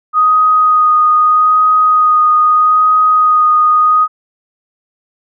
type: tone with vibrato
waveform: sine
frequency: 1244.5 Hz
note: D#6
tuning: in tune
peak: -6 dBFS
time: 0.13-4.08 s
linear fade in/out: 50 ms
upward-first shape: sine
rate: 0.79 Hz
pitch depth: 13 cents each way
effects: none